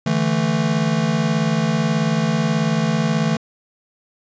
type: chord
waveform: square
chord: D suspended second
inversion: none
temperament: just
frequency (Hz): 146.83 / 165.19 / 220.2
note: D3 / E3 / A3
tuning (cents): 0 / +4 / +2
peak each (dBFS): -24 / -21 / -21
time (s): 0.06-3.37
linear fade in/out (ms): 5
effects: resampled to 16000 Hz